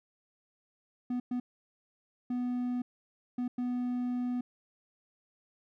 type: tone bursts at uneven times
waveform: triangle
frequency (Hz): 246.9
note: B3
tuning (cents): 0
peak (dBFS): -28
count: 5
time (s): 1.1-1.2 / 1.31-1.4 / 2.3-2.82 / 3.38-3.48 / 3.58-4.41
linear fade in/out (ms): 5
effects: none